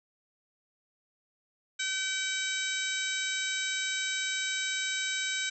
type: harmonic tone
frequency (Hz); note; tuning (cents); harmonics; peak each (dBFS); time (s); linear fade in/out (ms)
766; G5; -40; 2 / 3 / 4 / 5 / 6 / 7 / 8 / 9 / 10; -35 / -36 / -39 / -36 / -48 / -45 / -40 / -48 / -39; 1.79-5.5; 10
effects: none